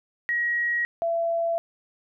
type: tone pair in turn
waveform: sine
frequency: 1900 / 671.8 Hz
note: A#6 / E5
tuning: +33 / +33 cents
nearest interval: octave + tritone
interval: 1800 cents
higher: first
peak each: -22 dBFS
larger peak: neither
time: 0.29-0.85 / 1.02-1.58 s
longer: neither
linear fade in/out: 0 ms
effects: none